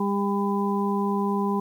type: harmonic tone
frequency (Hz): 200.5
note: G3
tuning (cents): +39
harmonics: 1 / 2 / 4 / 5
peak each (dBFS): -24 / -28 / -33 / -29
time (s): 0-1.6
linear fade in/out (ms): 5
effects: 9-bit